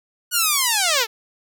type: linear sweep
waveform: 5% pulse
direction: down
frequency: 1480 to 418.5 Hz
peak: -5 dBFS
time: 0.31-1.07 s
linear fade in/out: 50 ms
effects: none